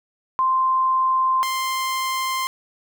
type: tone pair in turn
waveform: sine / sawtooth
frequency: 1044 / 1048 Hz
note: C6 / C6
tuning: -4 / +2 cents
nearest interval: unison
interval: 6 cents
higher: second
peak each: -16 / -18 dBFS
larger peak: first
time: 0.39-1.43 / 1.43-2.47 s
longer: neither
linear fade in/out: 0 ms
effects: none